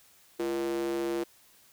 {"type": "tone with high-pass filter", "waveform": "square", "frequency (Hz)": 68.7, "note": "C#2", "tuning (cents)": -15, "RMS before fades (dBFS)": -31, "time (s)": [0.39, 1.24], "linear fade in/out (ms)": 10, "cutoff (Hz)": 380, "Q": 9.1, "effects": ["white hiss -60 dBFS RMS until 1.72 s"]}